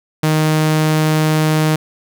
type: tone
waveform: sawtooth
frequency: 155.56 Hz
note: D#3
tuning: in tune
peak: -8 dBFS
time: 0.23-1.76 s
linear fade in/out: 5 ms
effects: none